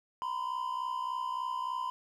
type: tone pair together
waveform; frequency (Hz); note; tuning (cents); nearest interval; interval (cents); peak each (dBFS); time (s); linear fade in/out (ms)
triangle; 957 / 1020.4; A#5 / C6; +45 / -44; minor second; 111; -36 / -32; 0.22-1.9; 0
effects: none